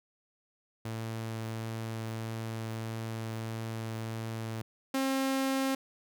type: tone pair in turn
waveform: sawtooth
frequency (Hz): 112.3 / 267.8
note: A2 / C4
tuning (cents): +36 / +40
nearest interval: octave + minor third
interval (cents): 1504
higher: second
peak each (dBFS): -31 / -24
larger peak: second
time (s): 0.85-4.62 / 4.94-5.75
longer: first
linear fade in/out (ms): 5
effects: none